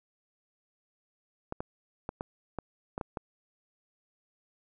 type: clicks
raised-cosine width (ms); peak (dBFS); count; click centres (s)
1; -20; 8; 1.524 / 1.605 / 2.091 / 2.209 / 2.587 / 2.979 / 3.012 / 3.172
effects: none